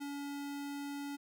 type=tone; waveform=square; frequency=284.2 Hz; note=C#4; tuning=43 cents sharp; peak=-40 dBFS; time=0-1.17 s; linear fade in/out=20 ms; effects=none